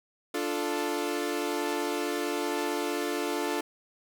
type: chord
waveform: sawtooth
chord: D minor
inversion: none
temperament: equal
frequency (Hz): 293.7 / 349.2 / 440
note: D4 / F4 / A4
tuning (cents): 0 / 0 / 0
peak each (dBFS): -29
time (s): 0.34-3.61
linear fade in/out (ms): 5
effects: none